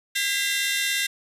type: tone cluster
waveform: sawtooth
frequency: 1615 / 1992 / 2069 / 2737 / 3617 Hz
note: G#6 / B6 / C7 / F7 / A7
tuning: -49 / +14 / -20 / -36 / +47 cents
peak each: -26 / -26 / -27 / -26 / -25 dBFS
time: 0.15-1.07 s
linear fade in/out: 10 ms
effects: resampled to 32000 Hz